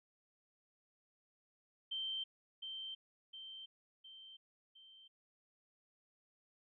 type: tone with echo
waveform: sine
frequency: 3124 Hz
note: G7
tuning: 7 cents flat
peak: -38 dBFS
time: 1.91-2.24 s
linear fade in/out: 10 ms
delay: 710 ms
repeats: 4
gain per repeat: -5 dB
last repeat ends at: 5.08 s
effects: none